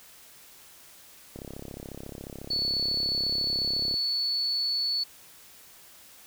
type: click train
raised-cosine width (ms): 2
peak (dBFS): -26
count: 89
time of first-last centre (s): 1.36-3.941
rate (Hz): 34.1
type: tone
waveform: sine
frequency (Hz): 4435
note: C#8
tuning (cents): 0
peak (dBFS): -25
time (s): 2.5-5.04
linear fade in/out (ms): 10
effects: white hiss -52 dBFS RMS until 6.26 s